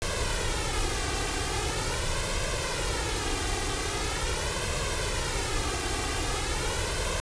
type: noise with flanger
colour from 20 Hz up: pink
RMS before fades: -29 dBFS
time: 0.02-7.2 s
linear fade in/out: 0 ms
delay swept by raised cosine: 1.9 to 2.56 ms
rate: 0.42 Hz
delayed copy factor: +0.7
effects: resampled to 22050 Hz